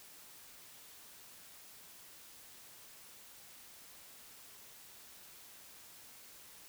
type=silence; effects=white hiss -56 dBFS RMS until 6.68 s